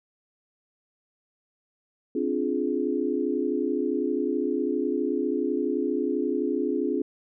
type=chord; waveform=sine; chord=D half-diminished seventh; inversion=third; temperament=equal with one note detuned; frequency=261.6 / 293.7 / 349.2 / 419.9 Hz; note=C4 / D4 / F4 / Ab4; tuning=0 / 0 / 0 / +19 cents; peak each=-29 dBFS; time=2.15-7.02 s; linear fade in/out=5 ms; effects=none